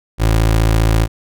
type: tone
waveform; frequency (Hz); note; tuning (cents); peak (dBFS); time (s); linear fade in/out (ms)
25% pulse; 55; A1; 0; -7; 0.18-1.08; 50
effects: none